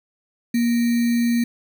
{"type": "tone with sample-and-hold", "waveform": "sine", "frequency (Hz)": 236.3, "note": "A#3", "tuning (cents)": 24, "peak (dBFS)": -16, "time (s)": [0.54, 1.44], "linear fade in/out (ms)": 5, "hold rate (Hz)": 2100, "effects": []}